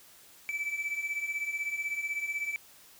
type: beating tone pair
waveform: triangle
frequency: 2300 / 2316 Hz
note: D7 / D7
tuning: -37 / -25 cents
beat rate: 16 Hz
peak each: -36 / -31 dBFS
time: 0.49-2.56 s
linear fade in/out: 0 ms
effects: white hiss -56 dBFS RMS until 2.99 s

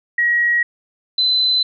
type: tone pair in turn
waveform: sine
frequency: 1903 / 4032 Hz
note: A#6 / B7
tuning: +35 / +35 cents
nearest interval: octave + minor second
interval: 1300 cents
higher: second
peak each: -13 dBFS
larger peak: neither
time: 0.18-0.63 / 1.18-1.63 s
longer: neither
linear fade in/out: 5 ms
effects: none

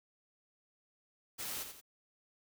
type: noise with echo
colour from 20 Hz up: white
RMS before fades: -41 dBFS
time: 1.38-1.64 s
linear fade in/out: 20 ms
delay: 87 ms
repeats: 2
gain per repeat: -7 dB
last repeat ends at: 1.814 s
effects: none

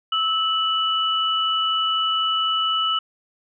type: tone pair together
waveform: sine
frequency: 1304.1 / 2960 Hz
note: E6 / F#7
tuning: -19 / 0 cents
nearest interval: octave + major second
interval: 1419 cents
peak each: -22 / -21 dBFS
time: 0.12-2.99 s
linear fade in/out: 5 ms
effects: none

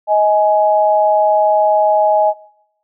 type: tone pair together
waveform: sine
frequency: 629.9 / 837 Hz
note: D#5 / G#5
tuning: +21 / +13 cents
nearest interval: perfect fourth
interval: 492 cents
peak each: -12 dBFS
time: 0.07-2.34 s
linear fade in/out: 50 ms
effects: noise-tail reverb RT60 0.8 s tail -23 dB re dry

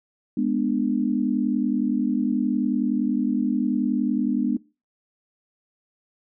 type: chord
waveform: sine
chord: G# diminished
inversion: none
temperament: equal with one note detuned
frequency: 207.7 / 246.9 / 297.9 Hz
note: G#3 / B3 / D4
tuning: 0 / 0 / +25 cents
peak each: -25 / -23 / -25 dBFS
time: 0.37-4.57 s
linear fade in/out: 5 ms
effects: noise-tail reverb RT60 0.3 s tail -21 dB re dry

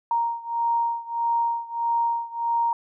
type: beating tone pair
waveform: sine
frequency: 932.3 / 933.9 Hz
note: A#5 / A#5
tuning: 0 / +3 cents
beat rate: 1.6 Hz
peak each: -24 / -26 dBFS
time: 0.11-2.73 s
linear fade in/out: 2 ms
effects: none

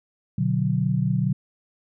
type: chord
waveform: sine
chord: B minor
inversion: none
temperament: just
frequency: 123.47 / 148.16 / 185.21 Hz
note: B2 / D3 / F#3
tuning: 0 / +16 / +2 cents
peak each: -24 dBFS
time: 0.38-1.33 s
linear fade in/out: 5 ms
effects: none

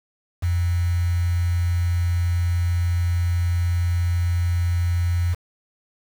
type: tone with quantisation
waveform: sine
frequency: 86.9 Hz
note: F2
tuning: 8 cents flat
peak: -18 dBFS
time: 0.42-5.35 s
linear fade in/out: 20 ms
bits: 6
effects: none

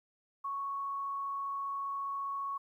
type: tone with frequency modulation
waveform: sine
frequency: 1108.7 Hz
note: C#6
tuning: in tune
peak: -34 dBFS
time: 0.44-2.58 s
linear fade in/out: 10 ms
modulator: 34.9 Hz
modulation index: 0.29
effects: 12-bit

